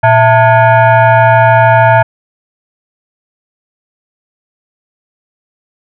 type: tone with frequency modulation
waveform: sine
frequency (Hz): 116.54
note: A#2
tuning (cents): 0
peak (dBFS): -3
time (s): 0.03-2.03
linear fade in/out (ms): 10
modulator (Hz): 777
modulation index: 1.6
effects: none